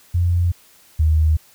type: tone pair in turn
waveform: sine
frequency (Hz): 87.31 / 78.24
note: F2 / D#2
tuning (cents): 0 / +10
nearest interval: major second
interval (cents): 190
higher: first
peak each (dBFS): -14 / -12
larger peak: second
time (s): 0.14-0.52 / 0.99-1.37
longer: neither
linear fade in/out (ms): 10
effects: white hiss -51 dBFS RMS until 1.54 s